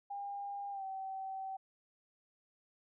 sine tone with pitch glide, 804 to 768.6 Hz, G5 to G5, +44 to -34 cents, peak -39 dBFS, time 0.1-1.57 s, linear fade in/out 10 ms, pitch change -78 cents, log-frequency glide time 0.71-0.84 s, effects none

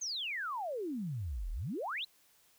sine exponential two-way sweep, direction down then up, 6620 to 36.44 to 4240 Hz, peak -35 dBFS, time 0.01-2.05 s, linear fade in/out 10 ms, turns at 1.51 s, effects white hiss -67 dBFS RMS until 2.58 s

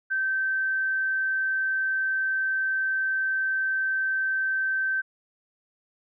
sine tone, 1550 Hz, G6, 20 cents flat, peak -23 dBFS, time 0.1-5.02 s, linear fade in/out 20 ms, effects none

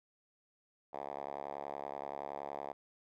5% pulse tone with band-pass filter, 70.6 Hz, C#2, 32 cents sharp, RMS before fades -43 dBFS, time 0.93-2.73 s, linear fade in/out 5 ms, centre 760 Hz, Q 2.1, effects none

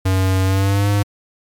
square tone with pitch glide, 94.5 to 101.87 Hz, F#2 to G#2, +37 to -33 cents, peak -14 dBFS, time 0.05-1.03 s, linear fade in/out 10 ms, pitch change +130 cents, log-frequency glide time 0.44-0.89 s, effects MP3 96 kbps

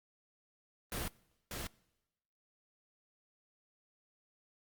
pink noise with echo, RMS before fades -38 dBFS, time 0.92-1.08 s, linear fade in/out 2 ms, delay 590 ms, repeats 1, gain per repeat -4 dB, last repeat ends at 1.67 s, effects noise-tail reverb RT60 1.0 s tail -24 dB re dry + Opus 32 kbps

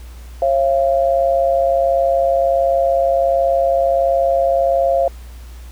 sine tone pair together, 542.6 / 684 Hz, C#5 / F5, -37 / -36 cents, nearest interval major third, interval 401 cents, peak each -15 dBFS, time 0.42-5.08 s, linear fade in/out 2 ms, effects added 60 Hz sine -32 dBFS peak until 5.71 s + pink hiss -46 dBFS RMS until 5.71 s

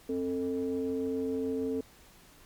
triangle ring-modulated tone, 89.6 Hz, F2, 45 cents sharp, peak -24 dBFS, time 0.09-1.81 s, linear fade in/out 5 ms, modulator 355 Hz, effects pink hiss -57 dBFS RMS until 2.45 s + MP3 96 kbps

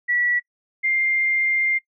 sine tone pair in turn, 1944 / 2105 Hz, B6 / C7, -28 / +10 cents, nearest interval minor second, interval 138 cents, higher second, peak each -18 dBFS, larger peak neither, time 0.08-0.4 / 0.83-1.79 s, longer second, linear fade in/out 20 ms, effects noise-tail reverb RT60 0.1 s tail -21 dB re dry

